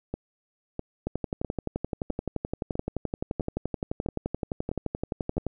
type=two click trains; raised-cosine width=2 ms; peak=-17 / -15 dBFS; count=9 / 52; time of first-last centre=0.14-5.369 / 1.07-5.467 s; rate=1.53 / 11.6 Hz; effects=none